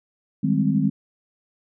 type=chord; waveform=sine; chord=Ab major seventh; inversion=second; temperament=equal; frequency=155.56 / 196 / 207.7 / 261.6 Hz; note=Eb3 / G3 / Ab3 / C4; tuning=0 / 0 / 0 / 0 cents; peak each=-23 dBFS; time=0.43-0.9 s; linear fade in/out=10 ms; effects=none